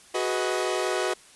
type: chord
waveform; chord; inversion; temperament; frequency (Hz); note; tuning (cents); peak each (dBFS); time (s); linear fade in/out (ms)
sawtooth; G# minor seventh; third; equal with one note detuned; 370 / 415.3 / 493.9 / 630.9; F#4 / G#4 / B4 / D#5; 0 / 0 / 0 / +24; -24 / -29 / -27 / -27; 0.14-1.14; 10
effects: white hiss -52 dBFS RMS until 1.35 s + resampled to 24000 Hz